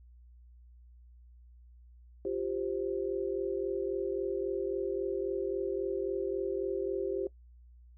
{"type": "chord", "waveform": "sine", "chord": "F suspended second", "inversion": "none", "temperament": "just", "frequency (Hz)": [349.2, 392.9, 523.8], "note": ["F4", "G4", "C5"], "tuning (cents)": [0, 4, 2], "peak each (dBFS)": [-36, -33, -38], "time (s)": [2.25, 7.27], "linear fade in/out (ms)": 2, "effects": ["noise-tail reverb RT60 0.1 s tail -19 dB re dry", "added 60 Hz sine -53 dBFS peak until 7.97 s"]}